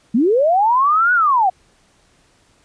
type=linear two-way sweep; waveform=sine; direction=up then down; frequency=204.1 to 1487 to 709 Hz; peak=-11 dBFS; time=0.14-1.5 s; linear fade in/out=10 ms; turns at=1.13 s; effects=pink hiss -56 dBFS RMS until 2.64 s + resampled to 22050 Hz